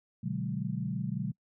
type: chord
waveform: sine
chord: G# half-diminished seventh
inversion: first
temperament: equal with one note detuned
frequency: 123.47 / 146.83 / 185 / 210.6 Hz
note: B2 / D3 / F#3 / G#3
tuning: 0 / 0 / 0 / +24 cents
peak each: -37 / -36 / -35 / -38 dBFS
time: 0.23-1.32 s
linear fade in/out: 10 ms
effects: noise-tail reverb RT60 0.1 s tail -26 dB re dry